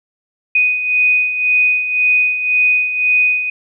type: beating tone pair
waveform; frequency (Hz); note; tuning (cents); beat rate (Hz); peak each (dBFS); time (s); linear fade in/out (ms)
sine; 2489 / 2490.9; D#7 / D#7; 0 / +1; 1.9; -19 / -12; 0.55-3.5; 5
effects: none